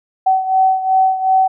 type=beating tone pair; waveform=sine; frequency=758 / 760.7 Hz; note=F#5 / F#5; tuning=+42 / +48 cents; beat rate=2.7 Hz; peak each=-12 / -17 dBFS; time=0.26-1.48 s; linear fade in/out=10 ms; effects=none